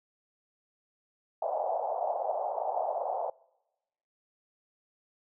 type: band-pass noise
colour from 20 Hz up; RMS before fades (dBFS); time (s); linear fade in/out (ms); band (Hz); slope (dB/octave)
pink; -32; 1.42-3.3; 5; 570 to 830; 48
effects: noise-tail reverb RT60 1.0 s tail -25 dB re dry